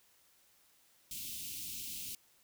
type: band-stop noise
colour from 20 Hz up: white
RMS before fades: -43 dBFS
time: 1.11-2.15 s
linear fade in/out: 2 ms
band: 310 to 2500 Hz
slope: 48 dB/octave
effects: white hiss -68 dBFS RMS until 2.43 s